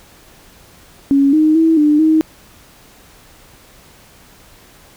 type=tone with pitch steps; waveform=sine; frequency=277.7 / 310.1 / 324.2 / 298.7 / 315.4 Hz; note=C#4 / D#4 / E4 / D4 / D#4; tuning=+3 / -6 / -29 / +29 / +24 cents; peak=-8 dBFS; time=1.11-2.21 s; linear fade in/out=0 ms; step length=220 ms; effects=pink hiss -45 dBFS RMS until 4.96 s